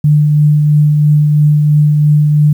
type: tone with tremolo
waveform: sine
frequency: 149.4 Hz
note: D3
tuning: 30 cents sharp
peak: -4 dBFS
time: 0.04-2.53 s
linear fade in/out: 5 ms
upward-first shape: triangle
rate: 3 Hz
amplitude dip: 30%
effects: 7-bit